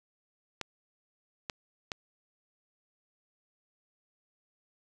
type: clicks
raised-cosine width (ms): 0.2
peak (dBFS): -17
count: 3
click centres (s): 0.613 / 1.498 / 1.918
effects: none